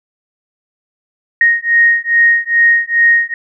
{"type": "beating tone pair", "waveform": "sine", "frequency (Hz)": [1864.7, 1867.1], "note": ["A#6", "A#6"], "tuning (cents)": [0, 2], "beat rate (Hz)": 2.4, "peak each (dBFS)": -11, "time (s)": [1.41, 3.34], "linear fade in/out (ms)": 2, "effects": []}